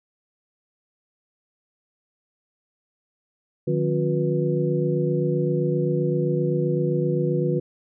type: tone cluster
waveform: sine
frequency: 151.6 / 179.3 / 270 / 361 / 489 Hz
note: D#3 / F3 / C#4 / F#4 / B4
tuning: -45 / +46 / -45 / -43 / -17 cents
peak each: -23 / -29 / -32 / -25 / -27 dBFS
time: 3.67-7.6 s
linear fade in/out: 10 ms
effects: none